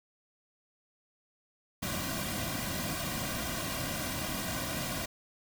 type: noise with comb filter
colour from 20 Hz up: pink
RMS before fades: -35 dBFS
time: 1.82-5.06 s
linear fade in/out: 10 ms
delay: 2.3 ms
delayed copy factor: -0.8
effects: none